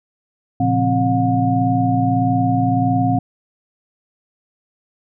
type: tone cluster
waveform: sine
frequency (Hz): 115.6 / 137.2 / 173.6 / 265 / 718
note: A#2 / C#3 / F3 / C4 / F5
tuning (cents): -14 / -17 / -10 / +22 / +48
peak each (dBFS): -19 / -26 / -24 / -18 / -19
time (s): 0.6-3.19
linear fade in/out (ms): 5
effects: none